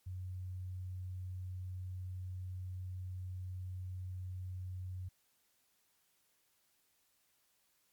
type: tone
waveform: sine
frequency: 92 Hz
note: F#2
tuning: 9 cents flat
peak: -40 dBFS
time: 0.06-5.09 s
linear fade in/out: 10 ms
effects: white hiss -75 dBFS RMS until 7.92 s + MP3 96 kbps